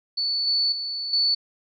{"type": "tone with level steps", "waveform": "sine", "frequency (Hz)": 4465, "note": "C#8", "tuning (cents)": 12, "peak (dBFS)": [-22, -19, -27, -18], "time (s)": [0.17, 1.35], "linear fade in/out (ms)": 10, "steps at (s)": [0.47, 0.72, 1.13], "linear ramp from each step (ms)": 2, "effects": []}